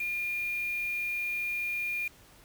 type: tone with quantisation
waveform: sine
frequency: 2415 Hz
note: D7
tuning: 48 cents sharp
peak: -30 dBFS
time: 0-2.08 s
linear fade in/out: 5 ms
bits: 7
effects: added 50 Hz sine -64 dBFS peak until 2.44 s + pink hiss -57 dBFS RMS until 2.44 s